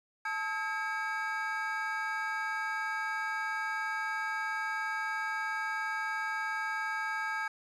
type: tone cluster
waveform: triangle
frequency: 876 / 1283 / 1620 / 2260 Hz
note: A5 / E6 / G#6 / C#7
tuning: -8 / -47 / -43 / +33 cents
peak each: -36 / -37 / -33 / -40 dBFS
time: 0.25-7.48 s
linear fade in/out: 5 ms
effects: resampled to 24000 Hz + 10-bit